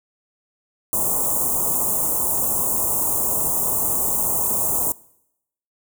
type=band-stop noise; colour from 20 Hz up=white; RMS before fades=-21 dBFS; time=0.93-4.92 s; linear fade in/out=0 ms; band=1100 to 7100 Hz; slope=48 dB/octave; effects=noise-tail reverb RT60 0.8 s tail -22 dB re dry